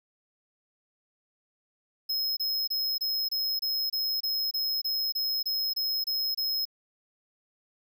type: tone bursts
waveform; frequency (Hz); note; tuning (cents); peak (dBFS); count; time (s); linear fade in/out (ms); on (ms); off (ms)
square; 5140; E8; -45; -27; 15; 2.09-6.654; 10; 280; 26
effects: none